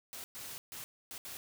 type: noise bursts at uneven times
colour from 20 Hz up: white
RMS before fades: -45 dBFS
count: 5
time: 0.13-0.24 / 0.35-0.58 / 0.72-0.84 / 1.11-1.18 / 1.25-1.37 s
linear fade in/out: 0 ms
effects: none